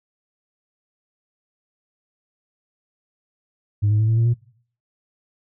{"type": "tone with pitch steps", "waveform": "sine", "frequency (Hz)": [103.3, 106.2, 109.19, 112.26, 115.42, 118.66], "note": ["G#2", "G#2", "A2", "A2", "A#2", "A#2"], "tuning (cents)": [-9, 39, -13, 35, -17, 31], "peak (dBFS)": -13, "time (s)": [3.82, 4.342], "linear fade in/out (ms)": 20, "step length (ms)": 87, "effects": ["noise-tail reverb RT60 0.5 s tail -19 dB re dry", "tanh soft clip ceiling -13 dBFS"]}